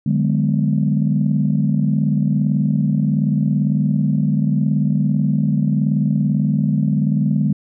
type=chord; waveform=sine; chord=G# half-diminished seventh; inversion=second; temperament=just; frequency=149.51 / 186.89 / 207.7 / 249.2 Hz; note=D3 / F#3 / G#3 / B3; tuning=+31 / +18 / 0 / +16 cents; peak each=-17 / -23 / -18 / -23 dBFS; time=0.06-7.53 s; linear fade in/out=5 ms; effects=tanh soft clip ceiling -5 dBFS